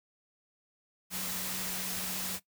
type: tone in noise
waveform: sine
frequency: 185 Hz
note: F#3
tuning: in tune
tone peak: -44 dBFS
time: 1.1-2.4 s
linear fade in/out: 50 ms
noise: white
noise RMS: -36 dBFS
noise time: 1.1-2.4 s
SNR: -11 dB
effects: noise-tail reverb RT60 0.1 s tail -17 dB re dry